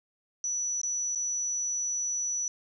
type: tone with dropouts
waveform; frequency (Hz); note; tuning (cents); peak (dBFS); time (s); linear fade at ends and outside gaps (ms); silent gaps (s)
sine; 5920; F#8; 0; -28; 0.44-2.48; 1; 0.815-0.833 / 1.15-1.157
effects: none